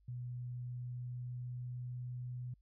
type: tone with pitch glide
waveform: sine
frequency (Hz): 123 to 124.07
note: B2 to B2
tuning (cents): -7 to +8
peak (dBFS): -40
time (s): 0.08-2.54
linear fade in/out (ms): 5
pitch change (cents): +15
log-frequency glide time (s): 0.3-2.37
effects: added 50 Hz sine -66 dBFS peak until 2.61 s